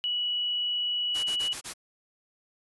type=tone; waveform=sine; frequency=2936 Hz; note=F#7; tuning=14 cents flat; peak=-26 dBFS; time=0.04-1.53 s; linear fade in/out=0 ms
type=noise bursts; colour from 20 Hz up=white; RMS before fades=-36 dBFS; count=5; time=1.14-1.738 s; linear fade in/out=20 ms; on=98 ms; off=27 ms
effects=resampled to 24000 Hz